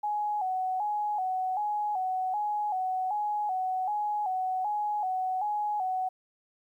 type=tone with vibrato; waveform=sine; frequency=790 Hz; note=G5; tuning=13 cents sharp; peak=-27 dBFS; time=0.03-6.09 s; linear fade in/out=10 ms; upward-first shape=square; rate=1.3 Hz; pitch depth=99 cents each way; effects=11-bit